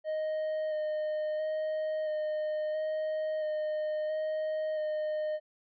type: tone with vibrato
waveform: triangle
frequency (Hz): 618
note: D#5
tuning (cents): -12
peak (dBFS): -28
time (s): 0.04-5.4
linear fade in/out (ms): 50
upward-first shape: square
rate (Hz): 0.74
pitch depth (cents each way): 12
effects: resampled to 11025 Hz